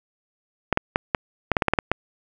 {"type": "clicks", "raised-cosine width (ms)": 0.5, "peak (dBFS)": -3, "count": 11, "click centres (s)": [0.727, 0.774, 0.959, 1.148, 1.517, 1.568, 1.622, 1.683, 1.736, 1.788, 1.916], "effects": []}